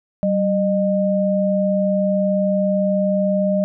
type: tone pair together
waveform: sine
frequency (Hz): 192.3 / 610.5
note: G3 / D#5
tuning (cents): -33 / -33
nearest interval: octave + minor sixth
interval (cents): 2000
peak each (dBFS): -18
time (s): 0.23-3.64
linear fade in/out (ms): 0
effects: none